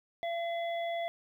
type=harmonic tone; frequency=679 Hz; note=F5; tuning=49 cents flat; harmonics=1 / 3 / 5; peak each=-32 / -42 / -46 dBFS; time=0.23-1.08 s; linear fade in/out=0 ms; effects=11-bit